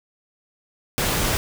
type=noise; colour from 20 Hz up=pink; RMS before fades=-22 dBFS; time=0.98-1.37 s; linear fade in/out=0 ms; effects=none